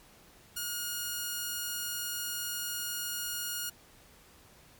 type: tone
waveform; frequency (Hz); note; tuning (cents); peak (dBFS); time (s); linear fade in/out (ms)
5% pulse; 1434; F6; +45; -22; 0.56-3.7; 10
effects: pink hiss -58 dBFS RMS until 4.79 s + MP3 96 kbps